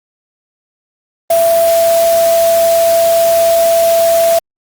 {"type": "tone in noise", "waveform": "sine", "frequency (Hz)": 669, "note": "E5", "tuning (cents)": 25, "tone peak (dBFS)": -7, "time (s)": [1.3, 4.39], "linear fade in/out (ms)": 5, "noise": "white", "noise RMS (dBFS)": -21, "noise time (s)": [1.3, 4.39], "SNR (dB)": 11, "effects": ["Opus 32 kbps"]}